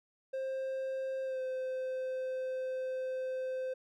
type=tone with pitch glide; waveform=triangle; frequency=529 to 517.5 Hz; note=C5 to C5; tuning=+19 to -19 cents; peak=-32 dBFS; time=0.33-3.74 s; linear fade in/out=10 ms; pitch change=-38 cents; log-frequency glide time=1.24-1.41 s; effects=none